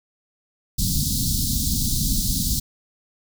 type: band-stop noise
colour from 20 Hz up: pink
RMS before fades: -22 dBFS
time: 0.78-2.6 s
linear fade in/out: 10 ms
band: 260 to 3900 Hz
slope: 48 dB/octave
effects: none